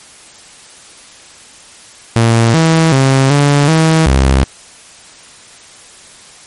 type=tone with pitch steps; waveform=sawtooth; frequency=115 / 162.3 / 134.1 / 143.5 / 160.4 / 66.6 Hz; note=A#2 / E3 / C3 / D3 / E3 / C2; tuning=-23 / -27 / +43 / -40 / -47 / +31 cents; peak=-3 dBFS; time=2.16-4.44 s; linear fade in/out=0 ms; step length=380 ms; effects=white hiss -38 dBFS RMS until 6.46 s + MP3 48 kbps